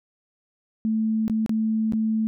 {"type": "tone with dropouts", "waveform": "sine", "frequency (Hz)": 220, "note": "A3", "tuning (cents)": 0, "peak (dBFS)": -20, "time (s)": [0.85, 2.27], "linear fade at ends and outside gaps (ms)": 0, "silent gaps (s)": [[1.28, 1.298], [1.462, 1.494], [1.923, 1.934]], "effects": []}